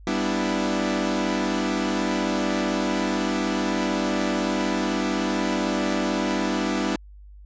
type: chord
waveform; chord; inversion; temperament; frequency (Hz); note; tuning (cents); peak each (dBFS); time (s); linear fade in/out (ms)
sawtooth; E minor seventh; first; equal; 196 / 246.9 / 293.7 / 329.6; G3 / B3 / D4 / E4; 0 / 0 / 0 / 0; -24; 0.07-6.96; 2
effects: added 50 Hz sine -42 dBFS peak until 7.45 s + resampled to 16000 Hz